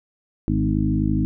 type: harmonic tone with a mistuned harmonic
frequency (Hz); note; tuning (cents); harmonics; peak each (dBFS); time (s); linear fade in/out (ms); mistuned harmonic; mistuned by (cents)
51.91; G#1; 0; 1 / 2 / 3 / 4 / 5 / 6; -25 / -25 / -25 / -25 / -25 / -25; 0.48-1.25; 0; 4; +28
effects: none